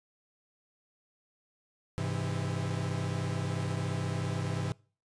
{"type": "chord", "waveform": "45% pulse", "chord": "Ab augmented", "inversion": "none", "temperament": "equal with one note detuned", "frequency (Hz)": [101.87, 130.81, 164.81], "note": ["Ab2", "C3", "E3"], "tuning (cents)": [-33, 0, 0], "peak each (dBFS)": [-35, -35, -36], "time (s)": [1.98, 4.72], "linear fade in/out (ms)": 0, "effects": ["noise-tail reverb RT60 0.4 s tail -24 dB re dry", "resampled to 22050 Hz"]}